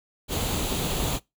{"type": "noise with comb filter", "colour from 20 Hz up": "pink", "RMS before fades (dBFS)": -27, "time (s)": [0.28, 1.2], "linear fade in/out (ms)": 50, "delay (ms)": 0.28, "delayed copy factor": 0.5, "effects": ["noise-tail reverb RT60 0.2 s tail -23 dB re dry"]}